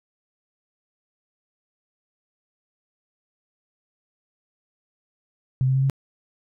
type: tone with pitch steps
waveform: sine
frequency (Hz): 130 / 131.89 / 133.81 / 135.76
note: C3 / C3 / C3 / C#3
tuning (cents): -11 / +14 / +39 / -36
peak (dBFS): -17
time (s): 5.61-5.898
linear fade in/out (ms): 0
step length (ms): 72
effects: none